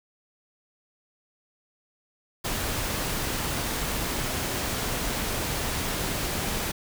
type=noise; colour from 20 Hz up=pink; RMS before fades=-29 dBFS; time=2.44-6.72 s; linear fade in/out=10 ms; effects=none